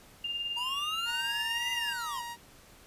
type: tone with tremolo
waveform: sine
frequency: 2806 Hz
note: F7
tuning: 8 cents sharp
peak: -30 dBFS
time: 0.24-1.93 s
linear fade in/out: 5 ms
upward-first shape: sine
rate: 19 Hz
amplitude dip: 45%
type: linear two-way sweep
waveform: square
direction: up then down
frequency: 936 to 2024 to 936 Hz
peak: -36 dBFS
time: 0.56-2.22 s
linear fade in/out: 20 ms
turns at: 1.72 s
type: tone with pitch glide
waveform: sawtooth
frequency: 932.3 to 944.2 Hz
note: A#5 to A#5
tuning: 0 to +22 cents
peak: -34 dBFS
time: 1.05-2.37 s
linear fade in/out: 50 ms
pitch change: +22 cents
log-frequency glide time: 1.44-1.81 s
effects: pink hiss -56 dBFS RMS until 2.86 s + resampled to 32000 Hz